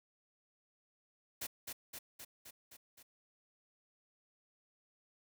white noise with echo, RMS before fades -41 dBFS, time 1.41-1.47 s, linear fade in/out 10 ms, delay 260 ms, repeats 6, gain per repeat -3 dB, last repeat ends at 3.03 s, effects none

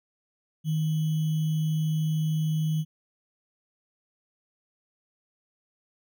sine tone with sample-and-hold, 156.6 Hz, D#3, 11 cents sharp, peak -23 dBFS, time 0.64-2.85 s, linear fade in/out 50 ms, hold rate 3150 Hz, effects none

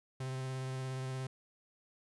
45% pulse tone with vibrato, 130.81 Hz, C3, in tune, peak -37 dBFS, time 0.2-1.27 s, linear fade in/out 5 ms, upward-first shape square, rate 17 Hz, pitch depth 11 cents each way, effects resampled to 24000 Hz + 13-bit

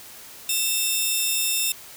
10% pulse tone pair together, 2672 / 3633 Hz, E7 / A#7, +23 / -45 cents, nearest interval perfect fourth, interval 532 cents, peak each -16 dBFS, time 0.49-1.72 s, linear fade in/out 2 ms, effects white hiss -43 dBFS RMS until 1.96 s

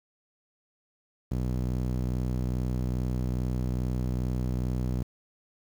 sawtooth tone with band-pass filter, 62.4 Hz, B1, 19 cents sharp, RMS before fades -29 dBFS, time 1.31-5.03 s, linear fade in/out 5 ms, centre 150 Hz, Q 0.81, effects 8-bit

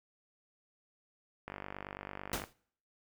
click train, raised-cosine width 0.5 ms, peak -26 dBFS, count 48, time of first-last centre 1.48-2.439 s, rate 49 Hz
pink noise with exponential decay, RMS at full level -31 dBFS, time 2.33-2.53 s, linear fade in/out 1 ms, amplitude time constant 43 ms
effects noise-tail reverb RT60 0.6 s tail -24 dB re dry

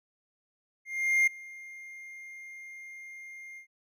triangle tone with ADSR envelope, 2115 Hz, C7, 18 cents sharp, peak -18 dBFS, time 0.85-3.67 s, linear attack 420 ms, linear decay 8 ms, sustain -23 dB, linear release 97 ms, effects none

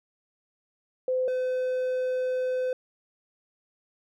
sine / triangle tone pair in turn, 512 / 509.4 Hz, C5 / C5, -38 / -46 cents, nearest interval unison, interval 8 cents, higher first, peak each -23 dBFS, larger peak neither, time 1.08-1.28 / 1.28-2.73 s, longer second, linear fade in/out 2 ms, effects none

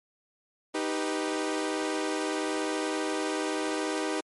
sawtooth chord, Eb augmented, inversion none, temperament equal, 311.1 / 392 / 493.9 Hz, Eb4 / G4 / B4, 0 / 0 / 0 cents, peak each -27 / -29 / -31 dBFS, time 0.74-4.21 s, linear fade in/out 10 ms, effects MP3 48 kbps

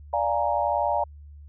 sine chord, Bb dominant seventh, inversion first, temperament equal, 587.3 / 698.5 / 830.6 / 932.3 Hz, D5 / F5 / Ab5 / Bb5, 0 / 0 / 0 / 0 cents, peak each -27 dBFS, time 0.13-1.04 s, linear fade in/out 5 ms, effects added 73 Hz sine -42 dBFS peak until 1.48 s

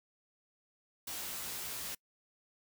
white noise with comb filter, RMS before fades -41 dBFS, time 1.07-1.95 s, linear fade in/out 5 ms, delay 16 ms, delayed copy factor +0.65, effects noise-tail reverb RT60 0.1 s tail -26 dB re dry

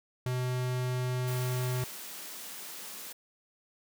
square tone, 126.1 Hz, B2, 36 cents sharp, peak -30 dBFS, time 0.26-1.84 s, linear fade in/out 2 ms
white high-pass noise, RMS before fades -43 dBFS, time 1.27-3.13 s, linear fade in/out 10 ms, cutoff 160 Hz, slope 96 dB/octave
effects none

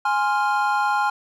triangle chord, F minor, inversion first, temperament equal, 830.6 / 1046.5 / 1396.9 Hz, Ab5 / C6 / F6, 0 / 0 / 0 cents, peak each -19 / -23 / -22 dBFS, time 0.05-1.1 s, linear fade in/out 5 ms, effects none

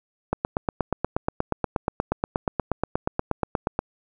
click train, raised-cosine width 1 ms, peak -8 dBFS, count 30, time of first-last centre 0.33-3.791 s, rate 8.38 Hz, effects none

